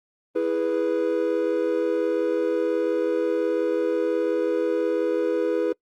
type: chord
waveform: triangle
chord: E major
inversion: none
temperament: equal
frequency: 329.6 / 415.3 / 493.9 Hz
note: E4 / G#4 / B4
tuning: 0 / 0 / 0 cents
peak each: -24 / -24 / -22 dBFS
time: 0.35-5.73 s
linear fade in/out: 10 ms
effects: noise-tail reverb RT60 0.1 s tail -25 dB re dry + Opus 24 kbps